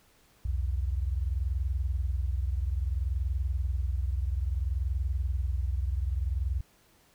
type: tone pair together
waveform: sine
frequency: 62.6 / 83.2 Hz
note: B1 / E2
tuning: +24 / +17 cents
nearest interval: perfect fourth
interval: 493 cents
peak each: -28 / -32 dBFS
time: 0.45-6.61 s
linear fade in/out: 5 ms
effects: pink hiss -63 dBFS RMS until 7.14 s